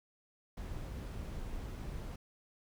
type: noise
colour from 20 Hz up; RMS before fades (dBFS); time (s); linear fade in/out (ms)
brown; -42; 0.57-2.16; 5
effects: none